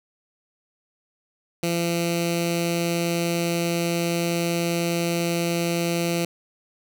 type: tone with notch filter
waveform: 10% pulse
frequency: 170.3 Hz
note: F3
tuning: 43 cents flat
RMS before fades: -24 dBFS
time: 1.63-6.25 s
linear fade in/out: 2 ms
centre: 980 Hz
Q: 0.83
effects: none